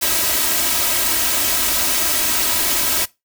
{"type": "noise with comb filter", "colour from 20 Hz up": "white", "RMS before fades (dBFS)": -18, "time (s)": [0.01, 3.06], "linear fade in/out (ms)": 20, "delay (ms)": 3.1, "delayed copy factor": 0.75, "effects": ["noise-tail reverb RT60 0.2 s tail -20 dB re dry"]}